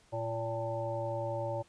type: harmonic tone with a mistuned harmonic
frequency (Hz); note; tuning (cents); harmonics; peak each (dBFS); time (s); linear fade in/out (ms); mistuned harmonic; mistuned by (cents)
114.5; A#2; -31; 1 / 3 / 5 / 7 / 8; -38 / -43 / -35 / -44 / -41; 0.12-1.63; 20; 8; -45
effects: pink hiss -64 dBFS RMS until 1.68 s + resampled to 22050 Hz